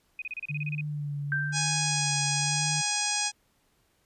sine tone bursts, 2500 Hz, D#7, 8 cents sharp, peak -32 dBFS, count 11, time 0.19-0.809 s, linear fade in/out 2 ms, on 29 ms, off 30 ms
sine tone with vibrato, 146.83 Hz, D3, in tune, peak -30 dBFS, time 0.49-2.82 s, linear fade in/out 20 ms, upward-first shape sine, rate 1 Hz, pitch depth 42 cents each way
sine tone with exponential decay, 1568 Hz, G6, in tune, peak -24 dBFS, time 1.32-2.15 s, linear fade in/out 1 ms, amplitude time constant 180 ms
harmonic tone, 830 Hz, G#5, 1 cent flat, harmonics 1 / 2 / 3 / 4 / 5 / 6 / 7 / 8 / 9 / 10, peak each -35 / -38 / -34 / -37 / -39 / -33 / -34 / -34 / -38 / -36 dBFS, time 1.52-3.32 s, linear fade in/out 50 ms
effects pink hiss -69 dBFS RMS until 4.05 s + resampled to 32000 Hz

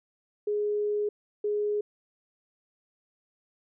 sine tone bursts at uneven times, 416.5 Hz, G#4, 5 cents sharp, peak -25 dBFS, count 2, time 0.47-1.09 / 1.44-1.81 s, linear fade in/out 5 ms, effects none

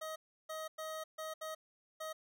25% pulse tone bursts at uneven times, 630 Hz, D#5, 21 cents sharp, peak -37 dBFS, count 6, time 0.01-0.16 / 0.49-0.68 / 0.78-1.04 / 1.18-1.34 / 1.41-1.55 / 2-2.13 s, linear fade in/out 10 ms, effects none

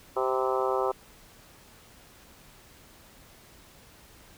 harmonic tone with a mistuned harmonic, 130 Hz, C3, 11 cents flat, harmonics 3 / 4 / 5 / 6 / 7 / 8 / 9 / 10, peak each -29 / -30 / -35 / -33 / -36 / -34 / -36 / -36 dBFS, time 0.16-0.92 s, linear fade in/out 10 ms, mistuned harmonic 8, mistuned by -33 cents, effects pink hiss -54 dBFS RMS until 4.37 s

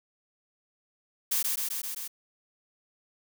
blue noise with echo, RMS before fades -27 dBFS, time 1.31-1.43 s, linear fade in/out 10 ms, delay 130 ms, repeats 5, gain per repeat -2 dB, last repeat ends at 2.08 s, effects none

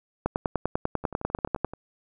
two click trains, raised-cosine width 1 ms, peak -10 / -23 dBFS, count 15 / 9, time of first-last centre 0.26-1.646 / 1.04-1.736 s, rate 10.1 / 11.5 Hz, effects none

